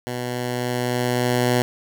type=tone with level ramp; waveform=10% pulse; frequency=123.47 Hz; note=B2; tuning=in tune; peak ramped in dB=-18 to -8 dBFS; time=0.07-1.62 s; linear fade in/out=0 ms; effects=none